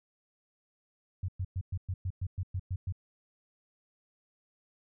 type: tone bursts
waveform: sine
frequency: 92.5 Hz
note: F#2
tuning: in tune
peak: -30 dBFS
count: 11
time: 1.23-2.924 s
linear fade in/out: 5 ms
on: 54 ms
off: 110 ms
effects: none